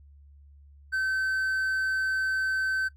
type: tone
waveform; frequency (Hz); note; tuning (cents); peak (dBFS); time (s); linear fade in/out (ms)
triangle; 1538; G6; -33; -23; 0.92-2.89; 20
effects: noise-tail reverb RT60 0.1 s tail -19 dB re dry + added 71 Hz sine -50 dBFS peak until 2.96 s